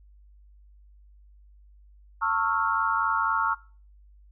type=tone cluster; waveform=sine; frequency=901 / 1105 / 1315 / 1399 Hz; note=A5 / C#6 / E6 / F6; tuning=+41 / -6 / -5 / +3 cents; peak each=-28 dBFS; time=2.21-3.55 s; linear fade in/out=20 ms; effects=noise-tail reverb RT60 0.4 s tail -21 dB re dry + added 50 Hz sine -51 dBFS peak until 4.31 s